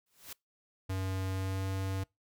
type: noise with exponential growth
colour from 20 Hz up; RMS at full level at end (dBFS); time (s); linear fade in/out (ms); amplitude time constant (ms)
white; -41; 0.06-0.33; 5; 57
type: tone with pitch glide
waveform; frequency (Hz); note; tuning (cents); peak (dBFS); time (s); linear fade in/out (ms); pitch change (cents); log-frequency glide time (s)
square; 94.8 to 95.9; F#2 to G2; +43 to -37; -33; 0.89-2.04; 10; +20; 1.31-1.67
effects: noise-tail reverb RT60 0.2 s tail -25 dB re dry